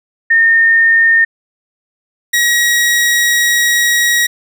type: tone pair in turn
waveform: sine / sawtooth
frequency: 1826 / 1903.5 Hz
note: A#6 / A#6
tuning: -36 / +36 cents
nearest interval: minor second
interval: 72 cents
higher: second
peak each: -6 dBFS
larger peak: neither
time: 0.3-1.25 / 2.33-4.27 s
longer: second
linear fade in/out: 10 ms
effects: none